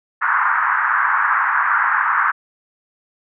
white band-pass noise, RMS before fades -17 dBFS, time 0.21-2.32 s, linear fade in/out 20 ms, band 950 to 1700 Hz, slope 48 dB/octave, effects none

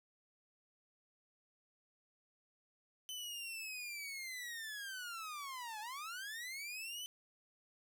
sawtooth linear two-way sweep, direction down then up, 3049 to 830.6 to 3049 Hz, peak -40 dBFS, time 3.09-7.06 s, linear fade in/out 0 ms, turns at 5.8 s, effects none

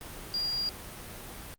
sine tone in noise, 4800 Hz, D8, 37 cents sharp, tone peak -28 dBFS, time 0.34-0.69 s, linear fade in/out 0 ms, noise pink, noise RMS -43 dBFS, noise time 0.01-1.54 s, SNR +12 dB, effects Opus 32 kbps

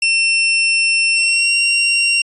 sawtooth tone with pitch glide, 2700 to 2757 Hz, E7 to F7, +41 to -23 cents, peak -9 dBFS, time 0.02-2.22 s, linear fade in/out 5 ms, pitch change +36 cents, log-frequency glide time 1.14-1.55 s, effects resampled to 22050 Hz

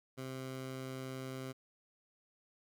15% pulse tone, 131.2 Hz, C3, 5 cents sharp, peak -35 dBFS, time 0.17-1.53 s, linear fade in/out 20 ms, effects none

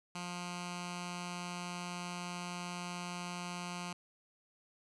10% pulse tone with notch filter, 176.7 Hz, F3, 21 cents sharp, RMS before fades -42 dBFS, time 0.15-3.93 s, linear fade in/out 5 ms, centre 450 Hz, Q 0.54, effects resampled to 22050 Hz + 11-bit

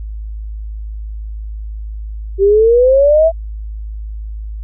sine exponential sweep, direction up, 383.7 to 669 Hz, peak -6 dBFS, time 2.38-3.32 s, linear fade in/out 50 ms, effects added 53 Hz sine -22 dBFS peak until 4.63 s

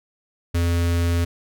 square tone with notch filter, 85.5 Hz, F2, 36 cents flat, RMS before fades -20 dBFS, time 0.54-1.25 s, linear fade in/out 10 ms, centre 840 Hz, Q 1.9, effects none

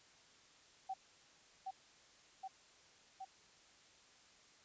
sine tone with echo, 766 Hz, G5, 40 cents flat, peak -39 dBFS, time 0.89-0.94 s, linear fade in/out 10 ms, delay 770 ms, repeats 3, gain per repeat -2 dB, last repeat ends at 3.25 s, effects white hiss -65 dBFS RMS until 4.64 s + resampled to 16000 Hz

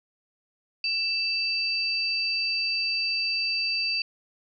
sine tone pair together, 2657 / 4644 Hz, E7 / D8, +13 / -20 cents, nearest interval minor seventh, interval 967 cents, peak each -28 / -26 dBFS, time 0.84-4.02 s, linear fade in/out 2 ms, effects none

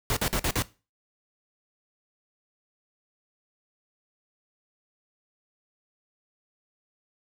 pink noise bursts, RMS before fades -26 dBFS, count 5, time 0.1-0.622 s, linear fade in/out 0 ms, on 66 ms, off 48 ms, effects noise-tail reverb RT60 0.3 s tail -18 dB re dry

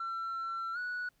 sine tone with pitch glide, 1349 to 1471.1 Hz, E6 to F#6, +40 to -10 cents, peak -32 dBFS, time 0-1.09 s, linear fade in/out 5 ms, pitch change +150 cents, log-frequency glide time 0.73-0.78 s, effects tanh soft clip ceiling -33 dBFS + pink hiss -73 dBFS RMS until 1.2 s

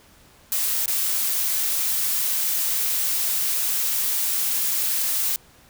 blue noise with dropouts, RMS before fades -23 dBFS, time 0.52-5.36 s, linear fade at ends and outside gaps 1 ms, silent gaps 0.859-0.879 s, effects pink hiss -53 dBFS RMS until 5.69 s

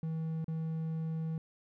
triangle tone with dropouts, 160.8 Hz, E3, 43 cents flat, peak -31 dBFS, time 0.03-1.38 s, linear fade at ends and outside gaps 2 ms, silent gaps 0.444-0.481 s, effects none

